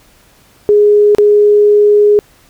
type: tone with dropouts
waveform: sine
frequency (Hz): 415.3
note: G#4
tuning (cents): 0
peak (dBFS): -4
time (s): 0.69-2.19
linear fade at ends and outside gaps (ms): 0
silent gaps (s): 1.149-1.184
effects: pink hiss -47 dBFS RMS until 2.49 s